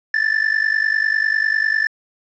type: tone with amplitude modulation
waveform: triangle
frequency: 1760 Hz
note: A6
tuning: in tune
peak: -10 dBFS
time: 0.14-1.87 s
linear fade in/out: 2 ms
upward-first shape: sine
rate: 50 Hz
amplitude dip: 85%
effects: resampled to 16000 Hz + 8-bit